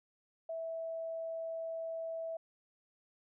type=tone; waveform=sine; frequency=655 Hz; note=E5; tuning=11 cents flat; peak=-37 dBFS; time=0.49-2.37 s; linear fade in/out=5 ms; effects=none

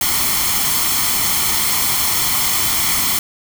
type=noise with comb filter; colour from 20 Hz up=white; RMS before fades=-17 dBFS; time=0.01-3.19 s; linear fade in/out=2 ms; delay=0.93 ms; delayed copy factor=+0.6; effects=none

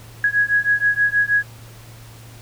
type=beating tone pair; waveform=sine; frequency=1661.2 / 1667.5 Hz; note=G#6 / G#6; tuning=0 / +7 cents; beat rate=6.3 Hz; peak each=-18 dBFS; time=0.24-1.43 s; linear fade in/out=2 ms; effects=added 114 Hz sine -40 dBFS peak until 2.41 s + pink hiss -45 dBFS RMS until 2.41 s

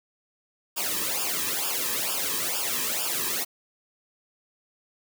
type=noise with flanger; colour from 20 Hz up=white; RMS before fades=-28 dBFS; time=0.76-3.45 s; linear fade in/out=20 ms; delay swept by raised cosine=0.49 to 1.43 ms; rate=2.2 Hz; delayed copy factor=-0.9; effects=none

